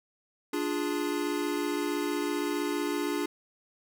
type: chord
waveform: square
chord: D diminished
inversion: none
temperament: equal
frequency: 293.7 / 349.2 / 415.3 Hz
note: D4 / F4 / Ab4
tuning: 0 / 0 / 0 cents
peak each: -32 / -34 / -35 dBFS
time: 0.53-3.26 s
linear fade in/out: 5 ms
effects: none